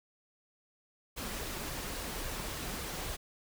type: noise with flanger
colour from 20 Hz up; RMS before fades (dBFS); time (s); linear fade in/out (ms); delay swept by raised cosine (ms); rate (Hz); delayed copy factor
pink; -39; 1.16-3.17; 20; 1.7 to 5.6; 3.6; +0.5
effects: none